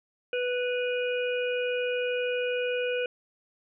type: harmonic tone with a mistuned harmonic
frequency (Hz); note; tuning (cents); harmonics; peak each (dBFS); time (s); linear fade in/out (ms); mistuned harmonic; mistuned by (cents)
493.9; B4; 0; 1 / 3 / 5 / 6; -27 / -36 / -35 / -39; 0.33-3.06; 2; 6; -39
effects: none